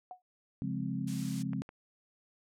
sine tone with exponential decay, 732 Hz, F#5, 19 cents flat, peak -38 dBFS, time 0.11-0.22 s, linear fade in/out 1 ms, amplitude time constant 22 ms
sine chord, Db major seventh, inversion none, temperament equal with one note detuned, 136.76 / 174.61 / 207.7 / 261.6 Hz, Db3 / F3 / Ab3 / C4, -23 / 0 / 0 / 0 cents, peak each -38 dBFS, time 0.62-1.62 s, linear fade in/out 0 ms
blue noise, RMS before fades -42 dBFS, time 1.07-1.43 s, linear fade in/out 10 ms
clicks, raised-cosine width 0.5 ms, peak -32 dBFS, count 2, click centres 1.533 / 1.691 s
effects low-pass 8000 Hz 12 dB/octave

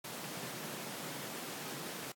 pink high-pass noise, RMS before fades -44 dBFS, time 0.04-2.12 s, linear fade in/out 5 ms, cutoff 130 Hz, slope 48 dB/octave, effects AAC 64 kbps

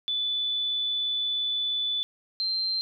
sine tone pair in turn, 3483 / 4142 Hz, A7 / C8, -18 / -18 cents, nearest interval minor third, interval 300 cents, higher second, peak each -25 dBFS, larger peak neither, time 0.08-2.03 / 2.4-2.81 s, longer first, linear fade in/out 0 ms, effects none

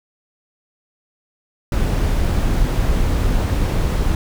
brown noise, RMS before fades -17 dBFS, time 1.72-4.15 s, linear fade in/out 2 ms, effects none

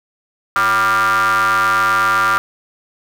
square ring-modulated tone, 103.83 Hz, G#2, in tune, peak -10 dBFS, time 0.56-2.38 s, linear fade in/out 0 ms, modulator 1290 Hz, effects none

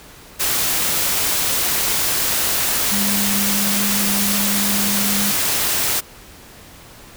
sine tone in noise, 202.2 Hz, G#3, 46 cents flat, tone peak -22 dBFS, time 2.91-5.32 s, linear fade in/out 20 ms, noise white, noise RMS -19 dBFS, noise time 0.39-6.01 s, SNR -6 dB, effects pink hiss -42 dBFS RMS until 7.16 s

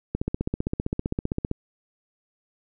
click train, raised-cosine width 3 ms, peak -12 dBFS, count 22, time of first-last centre 0.15-1.514 s, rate 15.4 Hz, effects none

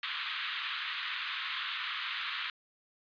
white band-pass noise, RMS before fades -37 dBFS, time 0.03-2.5 s, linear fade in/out 2 ms, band 1100 to 3800 Hz, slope 48 dB/octave, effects resampled to 11025 Hz

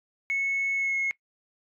sine tone with pitch glide, 2199 to 2171 Hz, C#7 to C#7, -14 to -37 cents, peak -23 dBFS, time 0.3-1.11 s, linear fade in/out 0 ms, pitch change -23 cents, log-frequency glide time 0.75-0.96 s, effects noise-tail reverb RT60 0.1 s tail -20 dB re dry + tanh soft clip ceiling -21 dBFS

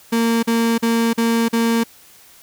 35% pulse tone bursts, 230 Hz, A#3, 23 cents flat, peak -13 dBFS, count 5, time 0.12-1.838 s, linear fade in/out 10 ms, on 310 ms, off 42 ms, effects white hiss -47 dBFS RMS until 2.42 s

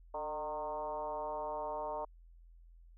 sine tone with frequency modulation, 763 Hz, G5, 47 cents flat, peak -36 dBFS, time 0.14-2.05 s, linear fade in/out 5 ms, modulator 157 Hz, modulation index 1.8, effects added 42 Hz sine -55 dBFS peak until 2.97 s

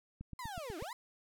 click train, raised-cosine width 5 ms, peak -32 dBFS, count 6, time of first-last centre 0.21-0.824 s, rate 8.14 Hz
35% pulse linear two-way sweep, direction down then up, 1046.5 to 293.7 to 1046.5 Hz, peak -40 dBFS, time 0.39-0.93 s, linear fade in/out 2 ms, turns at 0.78 s
effects none

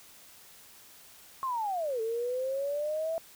sine linear two-way sweep, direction down then up, 1087 to 440 to 662 Hz, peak -29 dBFS, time 1.43-3.18 s, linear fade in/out 0 ms, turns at 2.01 s, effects white hiss -54 dBFS RMS until 3.35 s

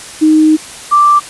sine tone pair in turn, 311.1 / 1174.6 Hz, D#4 / D6, 0 / 0 cents, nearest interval octave + major seventh, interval 2300 cents, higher second, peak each -4 dBFS, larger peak neither, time 0.21-0.57 / 0.91-1.2 s, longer first, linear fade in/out 20 ms, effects white hiss -29 dBFS RMS until 1.29 s + resampled to 24000 Hz

